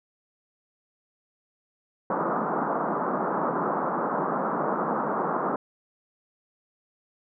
white band-pass noise, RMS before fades -27 dBFS, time 2.1-5.56 s, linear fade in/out 2 ms, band 160 to 1300 Hz, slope 48 dB/octave, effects none

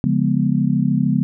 sine chord, C# dominant seventh, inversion none, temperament equal with one note detuned, 141.59 / 174.61 / 207.7 / 246.9 Hz, C#3 / E#3 / G#3 / B3, +37 / 0 / 0 / 0 cents, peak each -20 dBFS, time 0.04-1.23 s, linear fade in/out 0 ms, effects none

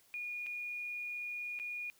sine tone with dropouts, 2441 Hz, D#7, 34 cents flat, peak -38 dBFS, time 0.14-1.9 s, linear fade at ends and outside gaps 0 ms, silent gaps 0.463-0.467 / 1.59-1.598 s, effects white hiss -67 dBFS RMS until 1.99 s

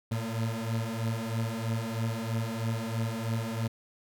30% pulse beating tone pair, 111.9 / 115 Hz, A2 / A#2, +30 / -23 cents, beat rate 3.1 Hz, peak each -30 dBFS, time 0.11-3.68 s, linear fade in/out 10 ms, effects none

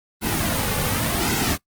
pink noise with flanger, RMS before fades -22 dBFS, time 0.21-1.58 s, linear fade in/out 50 ms, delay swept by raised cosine 1.7 to 3.1 ms, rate 0.88 Hz, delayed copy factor -0.65, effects noise-tail reverb RT60 0.1 s tail -21 dB re dry + Opus 32 kbps

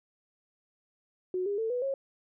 sine tone with pitch steps, 367.2 / 405.1 / 446.9 / 493 / 543.9 Hz, F#4 / G#4 / A4 / B4 / C#5, -13 / -43 / +27 / -3 / -33 cents, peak -28 dBFS, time 1.34-1.94 s, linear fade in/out 2 ms, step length 120 ms, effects none

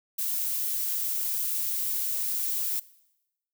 violet noise, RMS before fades -29 dBFS, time 0.18-2.8 s, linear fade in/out 10 ms, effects noise-tail reverb RT60 0.9 s tail -20 dB re dry

